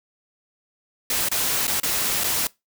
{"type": "noise with dropouts", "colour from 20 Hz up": "white", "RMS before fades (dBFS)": -23, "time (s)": [1.1, 2.47], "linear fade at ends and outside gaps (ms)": 2, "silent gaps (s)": [[1.287, 1.315], [1.67, 1.678], [1.8, 1.832], [2.237, 2.241]], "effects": ["noise-tail reverb RT60 0.2 s tail -22 dB re dry"]}